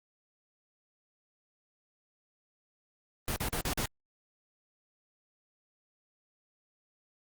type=noise bursts; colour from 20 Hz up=pink; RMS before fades=-32 dBFS; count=5; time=3.28-3.857 s; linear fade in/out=0 ms; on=81 ms; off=43 ms; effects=Opus 32 kbps